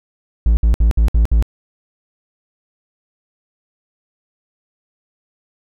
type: tone bursts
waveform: triangle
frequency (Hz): 56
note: A1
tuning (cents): +31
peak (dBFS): -7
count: 6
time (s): 0.46-1.425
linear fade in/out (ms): 0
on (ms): 110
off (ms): 61
effects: none

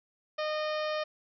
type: harmonic tone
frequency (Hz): 613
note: D#5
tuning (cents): -26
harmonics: 1 / 2 / 3 / 4 / 5 / 6 / 7 / 8 / 9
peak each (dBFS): -31 / -37 / -41 / -43 / -45 / -47 / -48 / -49 / -50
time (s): 0.38-1.04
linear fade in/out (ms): 10
effects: none

